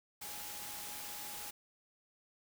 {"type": "tone in noise", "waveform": "sine", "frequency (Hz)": 830.6, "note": "G#5", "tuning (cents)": 0, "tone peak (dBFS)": -54, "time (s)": [0.21, 1.51], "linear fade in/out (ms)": 10, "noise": "white", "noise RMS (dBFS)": -45, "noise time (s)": [0.21, 1.51], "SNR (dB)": -12, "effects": []}